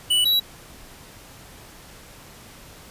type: tone pair in turn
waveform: square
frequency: 2960 / 3902 Hz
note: F#7 / B7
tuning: 0 / -22 cents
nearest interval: perfect fourth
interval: 478 cents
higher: second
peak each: -17 dBFS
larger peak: neither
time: 0.1-0.25 / 0.25-0.4 s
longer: neither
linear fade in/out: 10 ms
effects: pink hiss -45 dBFS RMS until 2.9 s + resampled to 32000 Hz